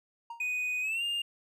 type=tone with exponential decay; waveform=triangle; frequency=932.3 Hz; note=A#5; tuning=in tune; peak=-34 dBFS; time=0.3-0.51 s; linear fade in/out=5 ms; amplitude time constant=44 ms
type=tone with pitch glide; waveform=triangle; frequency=2489 to 2810 Hz; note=D#7 to F7; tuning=0 to +10 cents; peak=-28 dBFS; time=0.4-1.22 s; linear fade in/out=5 ms; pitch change=+210 cents; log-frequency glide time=0.81-1.03 s
effects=none